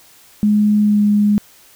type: tone with pitch glide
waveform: sine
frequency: 209.5 to 207.1 Hz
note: G#3 to G#3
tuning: +15 to -5 cents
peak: -10 dBFS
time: 0.43-1.38 s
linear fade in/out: 0 ms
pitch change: -20 cents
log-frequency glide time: 0.82-1.01 s
effects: white hiss -47 dBFS RMS until 1.75 s